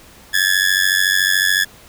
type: tone with amplitude modulation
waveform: sawtooth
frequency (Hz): 1704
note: G#6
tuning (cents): +44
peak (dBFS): -6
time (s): 0.33-1.65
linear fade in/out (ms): 20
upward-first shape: sine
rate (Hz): 93.8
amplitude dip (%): 90
effects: pink hiss -44 dBFS RMS until 1.88 s